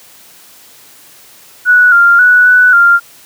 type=tone with pitch steps; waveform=sine; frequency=1472 / 1395 / 1475 / 1487 / 1394 Hz; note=F#6 / F6 / F#6 / F#6 / F6; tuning=-9 / -2 / -6 / +8 / -4 cents; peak=-3 dBFS; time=1.65-3 s; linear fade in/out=50 ms; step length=270 ms; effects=white hiss -40 dBFS RMS until 3.25 s + high-pass 100 Hz 12 dB/octave